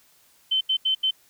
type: tone bursts at uneven times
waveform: sine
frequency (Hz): 3076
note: G7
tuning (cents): -33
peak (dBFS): -19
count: 4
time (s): 0.51-0.61 / 0.69-0.77 / 0.85-0.95 / 1.03-1.11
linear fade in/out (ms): 10
effects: white hiss -59 dBFS RMS until 1.29 s